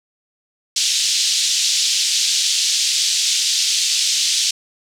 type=band-pass noise; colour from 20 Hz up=pink; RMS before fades=-18 dBFS; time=0.76-4.51 s; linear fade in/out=5 ms; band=3400 to 7300 Hz; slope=24 dB/octave; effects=none